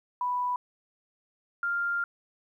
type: tone pair in turn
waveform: sine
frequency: 987.8 / 1397 Hz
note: B5 / F6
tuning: 0 / 0 cents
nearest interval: tritone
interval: 600 cents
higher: second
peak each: -26 dBFS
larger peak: neither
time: 0.21-0.56 / 1.63-2.04 s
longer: second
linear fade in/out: 2 ms
effects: 11-bit